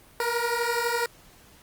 15% pulse beating tone pair, 467.1 / 479.1 Hz, A#4 / A#4, +3 / +47 cents, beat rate 12 Hz, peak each -21 dBFS, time 0.2-1.06 s, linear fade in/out 2 ms, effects pink hiss -54 dBFS RMS until 1.62 s + Opus 32 kbps

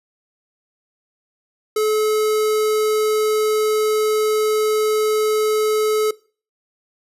square tone with notch filter, 430 Hz, A4, 40 cents flat, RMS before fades -18 dBFS, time 1.76-6.11 s, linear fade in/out 5 ms, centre 2600 Hz, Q 1.8, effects noise-tail reverb RT60 0.4 s tail -21 dB re dry + resampled to 32000 Hz

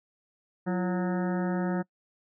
harmonic tone with a mistuned harmonic, 182.5 Hz, F#3, 24 cents flat, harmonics 1 / 2 / 3 / 4 / 5 / 7 / 8 / 9 / 10, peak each -27 / -33 / -37 / -39 / -41 / -44 / -45 / -46 / -47 dBFS, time 0.66-1.83 s, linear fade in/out 20 ms, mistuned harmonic 2, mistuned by -95 cents, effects noise-tail reverb RT60 0.1 s tail -26 dB re dry

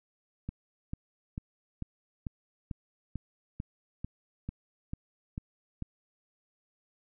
click train, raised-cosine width 5 ms, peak -23 dBFS, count 13, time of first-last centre 0.49-5.823 s, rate 2.25 Hz, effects none

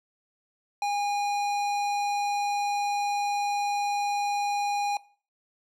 sine tone with tanh clipping, 816 Hz, G#5, 31 cents flat, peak -27 dBFS, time 0.82-4.97 s, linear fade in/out 2 ms, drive 17 dB, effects noise-tail reverb RT60 0.4 s tail -19 dB re dry

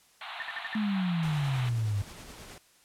pink band-pass noise, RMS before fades -41 dBFS, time 0.21-1.69 s, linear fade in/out 2 ms, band 670 to 4100 Hz, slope 96 dB/octave
sine tone bursts, 1800 Hz, A6, 39 cents sharp, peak -33 dBFS, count 5, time 0.4-0.751 s, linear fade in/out 0 ms, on 23 ms, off 59 ms
sine exponential sweep, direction down, 220 to 98 Hz, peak -26 dBFS, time 0.75-2.02 s, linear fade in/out 5 ms
pink noise with tremolo, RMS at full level -45 dBFS, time 1.23-2.58 s, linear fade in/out 0 ms, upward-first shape sine, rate 9.5 Hz, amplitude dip 30%
effects white hiss -62 dBFS RMS until 2.84 s + low-pass 11000 Hz 12 dB/octave

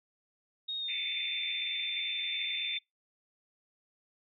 sine tone with pitch glide, 3729 to 3556 Hz, A#7 to A7, 0 to +18 cents, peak -33 dBFS, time 0.68-2.79 s, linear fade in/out 10 ms, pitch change -82 cents, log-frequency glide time 0.79-0.96 s
pink band-pass noise, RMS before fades -40 dBFS, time 0.88-2.78 s, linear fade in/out 10 ms, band 2100 to 2600 Hz, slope 96 dB/octave
effects noise-tail reverb RT60 0.2 s tail -26 dB re dry

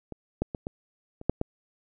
clicks, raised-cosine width 2 ms, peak -24 / -12 / -19 / -19 / -27 / -8 / -13 dBFS, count 7, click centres 0.123 / 0.42 / 0.548 / 0.669 / 1.214 / 1.296 / 1.414 s, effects none

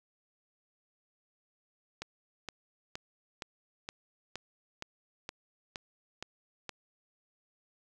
click train, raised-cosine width 0.2 ms, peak -21 dBFS, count 11, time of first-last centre 2.02-6.693 s, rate 2.14 Hz, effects none

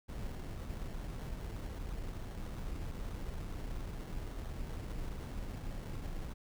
brown noise with sample-and-hold, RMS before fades -41 dBFS, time 0.08-6.34 s, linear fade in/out 20 ms, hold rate 2450 Hz, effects none

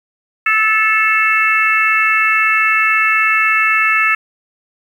harmonic tone with a mistuned harmonic, 436.3 Hz, A4, 15 cents flat, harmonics 3 / 4 / 5 / 6, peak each -16 / -16 / -16 / -16 dBFS, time 0.46-4.15 s, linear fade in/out 5 ms, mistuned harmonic 6, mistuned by +23 cents, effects 7-bit

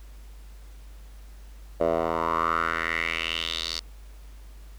10% pulse tone with band-pass filter sweep, 82.41 Hz, E2, in tune, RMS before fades -27 dBFS, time 1.8-3.8 s, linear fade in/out 10 ms, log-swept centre 600 to 4700 Hz, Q 4.3, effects added 50 Hz sine -42 dBFS peak until 4.78 s + pink hiss -57 dBFS RMS until 4.78 s

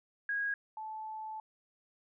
sine tone pair in turn, 1644 / 870.9 Hz, G#6 / A5, -18 / -18 cents, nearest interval major seventh, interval 1100 cents, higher first, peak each -31 / -39 dBFS, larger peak first, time 0.29-0.54 / 0.77-1.4 s, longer second, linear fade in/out 2 ms, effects none

